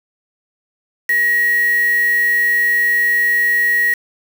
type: tone with quantisation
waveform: sine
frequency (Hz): 1900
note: A#6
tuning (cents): +33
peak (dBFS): -12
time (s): 1.09-3.94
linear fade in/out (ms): 5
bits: 4
effects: none